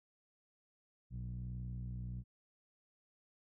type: tone with low-pass filter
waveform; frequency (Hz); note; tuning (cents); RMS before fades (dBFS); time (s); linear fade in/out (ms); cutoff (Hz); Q
sawtooth; 61.3; B1; -12; -43; 1.1-2.24; 50; 150; 5.9
effects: none